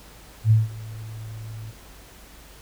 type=tone with ADSR envelope; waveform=sine; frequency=110 Hz; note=A2; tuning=in tune; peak=-11 dBFS; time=0.44-1.72 s; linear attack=70 ms; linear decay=170 ms; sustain=-22 dB; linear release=23 ms; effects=added 50 Hz sine -48 dBFS peak until 2.61 s + pink hiss -48 dBFS RMS until 2.61 s